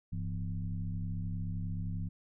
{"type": "tone with frequency modulation", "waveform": "sine", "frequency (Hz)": 98, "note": "G2", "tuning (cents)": 0, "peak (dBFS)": -33, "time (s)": [0.12, 2.09], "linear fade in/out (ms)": 10, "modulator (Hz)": 69.7, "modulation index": 1.2, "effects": []}